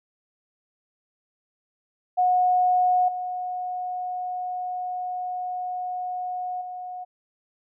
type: tone with level steps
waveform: sine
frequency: 728 Hz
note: F#5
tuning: 28 cents flat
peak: -17 / -27 / -32 dBFS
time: 2.17-7.05 s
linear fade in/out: 20 ms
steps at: 3.08 / 6.61 s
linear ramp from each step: 5 ms
effects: none